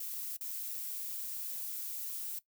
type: noise with dropouts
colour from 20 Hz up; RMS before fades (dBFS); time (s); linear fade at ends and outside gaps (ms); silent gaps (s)
violet; -40; 0-2.39; 5; 0.368-0.408
effects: noise-tail reverb RT60 0.1 s tail -17 dB re dry